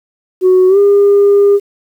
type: tone with pitch glide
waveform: sine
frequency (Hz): 370 to 403.5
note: F#4 to G#4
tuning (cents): 0 to -50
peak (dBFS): -3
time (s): 0.41-1.6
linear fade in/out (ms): 50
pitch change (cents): +150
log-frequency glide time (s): 0.68-0.78
effects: tanh soft clip ceiling -2 dBFS + 7-bit